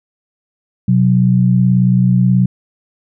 sine tone pair together, 126.51 / 185 Hz, B2 / F#3, +42 / 0 cents, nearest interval perfect fifth, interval 658 cents, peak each -11 dBFS, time 0.88-2.46 s, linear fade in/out 5 ms, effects none

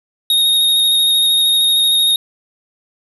square tone with vibrato, 3729 Hz, A#7, in tune, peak -11 dBFS, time 0.3-2.16 s, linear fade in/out 2 ms, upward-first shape square, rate 13 Hz, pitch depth 13 cents each way, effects none

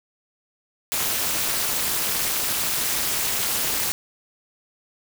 white noise with amplitude modulation, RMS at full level -20 dBFS, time 0.92-3.92 s, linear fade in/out 0 ms, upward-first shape sine, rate 298 Hz, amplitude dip 95%, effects none

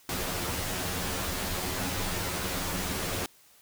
pink noise with comb filter, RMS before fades -32 dBFS, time 0.09-3.26 s, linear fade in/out 2 ms, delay 11 ms, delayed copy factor +0.95, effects white hiss -59 dBFS RMS until 3.61 s

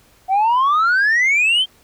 sine exponential sweep, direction up, 740 to 3200 Hz, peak -10 dBFS, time 0.28-1.66 s, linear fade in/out 50 ms, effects tanh soft clip ceiling -11 dBFS + pink hiss -53 dBFS RMS until 1.83 s

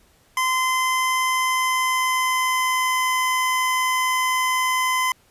25% pulse tone with pitch glide, 1031 to 1023.9 Hz, C6 to C6, -26 to -38 cents, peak -15 dBFS, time 0.37-5.12 s, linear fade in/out 2 ms, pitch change -12 cents, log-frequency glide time 1.24-3.09 s, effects pink hiss -58 dBFS RMS until 5.3 s + resampled to 32000 Hz

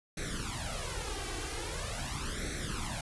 pink noise with flanger, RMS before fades -37 dBFS, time 0.17-3.01 s, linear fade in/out 5 ms, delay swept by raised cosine 0.5 to 2.6 ms, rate 0.43 Hz, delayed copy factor +0.85, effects resampled to 24000 Hz

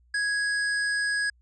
square tone, 1661.2 Hz, G#6, in tune, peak -25 dBFS, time 0.14-1.3 s, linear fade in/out 5 ms, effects added 60 Hz sine -58 dBFS peak until 1.41 s + resampled to 22050 Hz

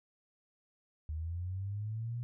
sine linear sweep, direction up, 75.5 to 121.6 Hz, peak -35 dBFS, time 1.09-2.23 s, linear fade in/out 0 ms, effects none

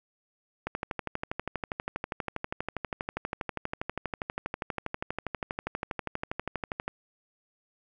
click train, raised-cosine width 0.5 ms, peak -16 dBFS, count 78, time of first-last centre 0.67-6.88 s, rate 12.4 Hz, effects none

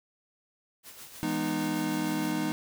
white noise with tremolo, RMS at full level -45 dBFS, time 0.83-2.34 s, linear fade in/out 50 ms, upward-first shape sine, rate 6.5 Hz, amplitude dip 50%
square chord, E major seventh, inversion none, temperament equal with one note detuned, 164.81 / 207.7 / 246.9 / 307.4 Hz, E3 / G#3 / B3 / D#4, 0 / 0 / 0 / -21 cents, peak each -37 / -36 / -36 / -31 dBFS, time 1.23-2.52 s, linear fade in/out 0 ms
effects none

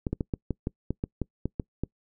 clicks, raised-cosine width 3 ms, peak -15 dBFS, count 12, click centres 0.068 / 0.13 / 0.208 / 0.338 / 0.507 / 0.671 / 0.906 / 1.039 / 1.217 / 1.456 / 1.598 / 1.836 s, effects noise-tail reverb RT60 0.1 s tail -25 dB re dry

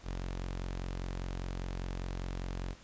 sawtooth tone, 45 Hz, F#1, 47 cents flat, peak -32 dBFS, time 0.03-2.76 s, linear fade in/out 50 ms, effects pink hiss -57 dBFS RMS until 2.83 s + resampled to 16000 Hz

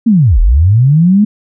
sine linear two-way sweep, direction down then up, 240.7 to 35.86 to 216 Hz, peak -4 dBFS, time 0.06-1.25 s, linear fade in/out 10 ms, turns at 0.4 s, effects none

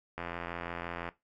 click train, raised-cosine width 0.5 ms, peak -22 dBFS, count 79, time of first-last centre 0.18-1.089 s, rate 85.8 Hz, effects noise-tail reverb RT60 0.2 s tail -17 dB re dry

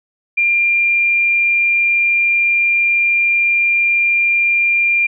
sine tone, 2391 Hz, D7, 30 cents sharp, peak -11 dBFS, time 0.37-5.07 s, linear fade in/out 10 ms, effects none

